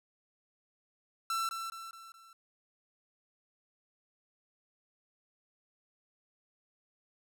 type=tone with echo; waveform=45% pulse; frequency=1340 Hz; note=E6; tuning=28 cents sharp; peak=-31 dBFS; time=1.3-1.49 s; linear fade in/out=2 ms; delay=210 ms; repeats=4; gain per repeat=-6 dB; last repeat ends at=2.33 s; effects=none